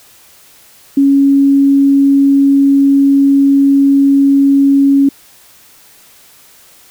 sine tone, 277.2 Hz, C#4, in tune, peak -5 dBFS, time 0.97-5.09 s, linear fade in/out 5 ms, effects white hiss -43 dBFS RMS until 6.9 s

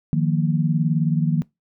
sine chord, Eb suspended second, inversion none, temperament equal, 155.56 / 174.61 / 233.1 Hz, Eb3 / F3 / Bb3, 0 / 0 / 0 cents, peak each -19 / -22 / -25 dBFS, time 0.13-1.42 s, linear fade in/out 0 ms, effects noise-tail reverb RT60 0.2 s tail -23 dB re dry

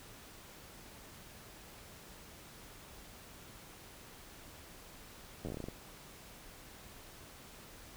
slowing click train, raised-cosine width 2 ms, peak -28 dBFS, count 11, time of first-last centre 5.45-5.685 s, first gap 10 ms, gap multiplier 1.18, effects pink hiss -54 dBFS RMS until 7.96 s

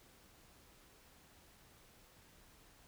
silence, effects pink hiss -64 dBFS RMS until 2.87 s

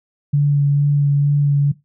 sine tone with vibrato, 143.5 Hz, D3, 40 cents flat, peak -11 dBFS, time 0.33-1.72 s, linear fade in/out 10 ms, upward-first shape sine, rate 2.2 Hz, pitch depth 14 cents each way, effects noise-tail reverb RT60 0.2 s tail -19 dB re dry

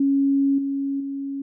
sine tone with level steps, 276.3 Hz, C#4, 6 cents flat, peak -16 / -22 / -26 dBFS, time 0-1.42 s, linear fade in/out 5 ms, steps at 0.58 / 1 s, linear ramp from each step 5 ms, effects none

